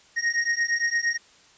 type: beating tone pair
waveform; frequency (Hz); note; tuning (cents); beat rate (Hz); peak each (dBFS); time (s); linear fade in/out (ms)
square; 1864.7 / 1873.4; A#6 / A#6; 0 / +8; 8.7; -26 / -26; 0.16-1.18; 20
effects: white hiss -55 dBFS RMS until 1.57 s + resampled to 16000 Hz